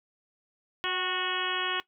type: harmonic tone with a mistuned harmonic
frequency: 366.6 Hz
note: F#4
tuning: 16 cents flat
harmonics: 1 / 2 / 3 / 4 / 5 / 6 / 7 / 8 / 9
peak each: -37 / -40 / -35 / -36 / -36 / -40 / -39 / -35 / -36 dBFS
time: 0.84-1.8 s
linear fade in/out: 0 ms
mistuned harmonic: 2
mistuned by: +42 cents
effects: noise-tail reverb RT60 0.1 s tail -17 dB re dry